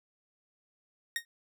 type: tone with exponential decay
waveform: sawtooth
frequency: 1859 Hz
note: A#6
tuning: 5 cents flat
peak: -23 dBFS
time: 1.16-1.25 s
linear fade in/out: 1 ms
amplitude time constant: 18 ms
effects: none